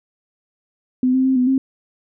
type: tone with pitch steps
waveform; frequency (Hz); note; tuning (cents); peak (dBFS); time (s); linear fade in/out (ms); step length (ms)
sine; 254.3 / 260.8 / 263.3 / 250.8 / 265.8; C4 / C4 / C4 / B3 / C4; -49 / -5 / +11 / +27 / +27; -13; 1.03-1.58; 2; 110
effects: none